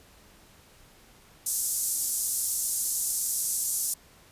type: band-pass noise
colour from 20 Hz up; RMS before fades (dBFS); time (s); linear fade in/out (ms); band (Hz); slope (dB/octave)
white; -29; 1.46-3.94; 5; 6500 to 12000; 24
effects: pink hiss -56 dBFS RMS until 4.31 s + resampled to 32000 Hz